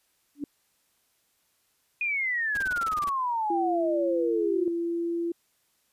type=tone with exponential growth; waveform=sine; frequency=288.3 Hz; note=D4; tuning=32 cents flat; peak=-25 dBFS; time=0.35-0.44 s; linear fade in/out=2 ms; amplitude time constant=19 ms
type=exponential sweep; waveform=sine; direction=down; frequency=2481 to 350.1 Hz; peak=-25 dBFS; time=2.01-4.68 s; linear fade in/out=2 ms
type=noise bursts; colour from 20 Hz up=pink; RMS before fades=-40 dBFS; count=11; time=2.55-3.094 s; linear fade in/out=2 ms; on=24 ms; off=28 ms
type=tone; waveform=sine; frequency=339.4 Hz; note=F4; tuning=49 cents flat; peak=-26 dBFS; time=3.5-5.32 s; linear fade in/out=5 ms
effects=white hiss -70 dBFS RMS until 5.92 s + resampled to 32000 Hz